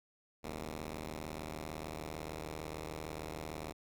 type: tone pair together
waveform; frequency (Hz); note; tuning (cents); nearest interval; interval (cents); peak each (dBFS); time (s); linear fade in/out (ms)
5% pulse; 46.63 / 77.78; F#1 / D#2; +14 / 0; major sixth; 886; -36 / -31; 0.43-3.73; 20
effects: none